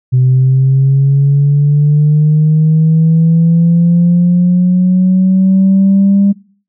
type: linear sweep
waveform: sine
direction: up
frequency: 127 to 200 Hz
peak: -4 dBFS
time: 0.12-6.33 s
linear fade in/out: 20 ms
effects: noise-tail reverb RT60 0.5 s tail -24 dB re dry + tanh soft clip ceiling -2 dBFS